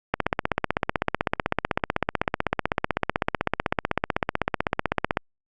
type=click train; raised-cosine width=0.5 ms; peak=-5 dBFS; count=81; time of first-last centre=0.14-5.171 s; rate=15.9 Hz; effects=Opus 48 kbps